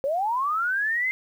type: linear sweep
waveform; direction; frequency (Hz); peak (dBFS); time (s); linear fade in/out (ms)
sine; up; 523 to 2100; -22; 0.04-1.11; 0
effects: 9-bit